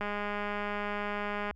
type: click train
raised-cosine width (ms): 0.5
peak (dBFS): -20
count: 310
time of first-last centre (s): 0.01-1.51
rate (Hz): 206
effects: added 69 Hz sine -53 dBFS peak until 1.55 s